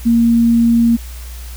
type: tone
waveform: sine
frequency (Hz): 232.6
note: A#3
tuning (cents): -4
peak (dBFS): -8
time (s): 0.05-0.97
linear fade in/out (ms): 20
effects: added 60 Hz sine -27 dBFS peak until 1.56 s + white hiss -38 dBFS RMS until 1.56 s